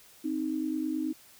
sine tone pair together, 261.6 / 311.1 Hz, C4 / D#4, 0 / 0 cents, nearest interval minor third, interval 300 cents, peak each -33 / -30 dBFS, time 0.24-1.13 s, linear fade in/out 10 ms, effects white hiss -56 dBFS RMS until 1.39 s

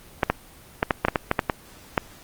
clicks, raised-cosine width 0.5 ms, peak -3 dBFS, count 11, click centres 0.232 / 0.3 / 0.829 / 0.908 / 1.05 / 1.084 / 1.158 / 1.314 / 1.392 / 1.498 / 1.978 s, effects pink hiss -48 dBFS RMS until 2.23 s + Opus 24 kbps

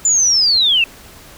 sine linear sweep, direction down, 7140 to 2600 Hz, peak -10 dBFS, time 0.05-0.84 s, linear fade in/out 2 ms, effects pink hiss -40 dBFS RMS until 1.37 s

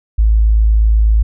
sine tone, 54.1 Hz, A1, 29 cents flat, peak -7 dBFS, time 0.18-1.23 s, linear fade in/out 10 ms, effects none

